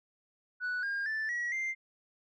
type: tone with pitch steps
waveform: sine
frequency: 1480 / 1614 / 1760 / 1919.3 / 2093 Hz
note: F#6 / G#6 / A6 / B6 / C7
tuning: 0 / -50 / 0 / -50 / 0 cents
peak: -29 dBFS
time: 0.6-1.75 s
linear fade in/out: 50 ms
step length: 230 ms
effects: tanh soft clip ceiling -30 dBFS